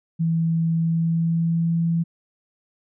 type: tone with pitch glide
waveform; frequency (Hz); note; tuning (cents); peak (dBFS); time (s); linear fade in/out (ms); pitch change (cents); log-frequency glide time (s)
sine; 164.4 to 166.98; E3 to E3; -4 to +23; -18; 0.19-2.04; 20; +27; 0.75-1.75
effects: none